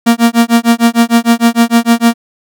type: tone with tremolo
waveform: 45% pulse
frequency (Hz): 233.1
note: A#3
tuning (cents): 0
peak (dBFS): -3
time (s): 0.06-2.14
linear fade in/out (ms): 10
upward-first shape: sine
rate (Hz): 6.6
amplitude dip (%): 100
effects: none